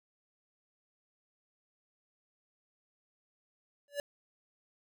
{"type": "tone with exponential growth", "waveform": "square", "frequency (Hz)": 574, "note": "D5", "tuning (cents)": -40, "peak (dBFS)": -30, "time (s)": [3.88, 4], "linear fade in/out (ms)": 1, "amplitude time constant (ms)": 24, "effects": []}